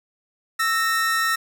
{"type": "tone pair together", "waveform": "45% pulse", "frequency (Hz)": [1318.5, 1847], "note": ["E6", "A#6"], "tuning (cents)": [0, -16], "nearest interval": "tritone", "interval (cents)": 584, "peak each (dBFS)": -22, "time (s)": [0.59, 1.36], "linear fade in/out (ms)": 10, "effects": []}